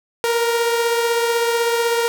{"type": "beating tone pair", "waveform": "sawtooth", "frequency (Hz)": [466.2, 482.2], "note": ["A#4", "B4"], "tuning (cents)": [0, -41], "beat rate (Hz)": 16, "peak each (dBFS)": [-13, -22], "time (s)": [0.24, 2.08], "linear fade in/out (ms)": 0, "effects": []}